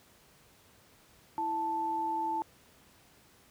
sine tone pair together, 329.6 / 879.9 Hz, E4 / A5, 0 / 0 cents, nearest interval octave + perfect fourth, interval 1700 cents, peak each -39 / -30 dBFS, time 1.38-2.42 s, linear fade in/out 0 ms, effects pink hiss -61 dBFS RMS until 3.5 s + high-pass 60 Hz 12 dB/octave

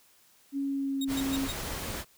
sine tone with pitch glide, 277.2 to 270.7 Hz, C#4 to C#4, 0 to -41 cents, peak -28 dBFS, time 0.52-1.49 s, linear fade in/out 50 ms, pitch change -41 cents, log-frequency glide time 0.63-1.13 s
sawtooth tone bursts, 3750 Hz, A#7, 10 cents sharp, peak -31 dBFS, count 4, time 1.01-1.522 s, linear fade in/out 5 ms, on 38 ms, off 120 ms
pink noise, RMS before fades -36 dBFS, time 1.07-2.05 s, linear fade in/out 50 ms
effects white hiss -62 dBFS RMS until 2.17 s

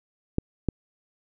clicks, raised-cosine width 3 ms, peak -10 dBFS, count 2, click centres 0.384 / 0.687 s, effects none

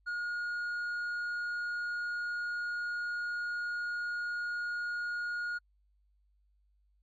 sine tone with tanh clipping, 1436 Hz, F6, 48 cents sharp, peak -34 dBFS, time 0.06-5.59 s, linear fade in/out 20 ms, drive 4 dB, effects added 50 Hz sine -67 dBFS peak until 7.02 s + AAC 48 kbps

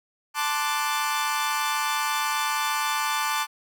sawtooth chord, D dominant seventh, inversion second, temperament equal, 880 / 1046.5 / 1174.7 / 1480 Hz, A5 / C6 / D6 / F#6, 0 / 0 / 0 / 0 cents, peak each -24 / -29 / -24 / -29 dBFS, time 0.34-3.47 s, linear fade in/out 50 ms, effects none

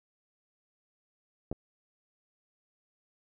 clicks, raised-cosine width 2 ms, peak -19 / -30 dBFS, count 2, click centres 1.515 / 1.527 s, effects none

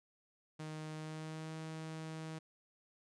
sawtooth tone with pitch glide, 155.56 to 159.01 Hz, D#3 to D#3, 0 to +38 cents, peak -39 dBFS, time 0.59-2.39 s, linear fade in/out 10 ms, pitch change +38 cents, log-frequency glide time 0.95-1.56 s, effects resampled to 22050 Hz

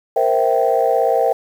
sine chord, C dominant seventh, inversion third, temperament equal with one note detuned, 466.2 / 523.3 / 659.3 / 778.1 Hz, Bb4 / C5 / E5 / G5, 0 / 0 / 0 / -13 cents, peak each -18 dBFS, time 0.16-1.33 s, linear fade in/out 5 ms, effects tanh soft clip ceiling -4 dBFS + 7-bit

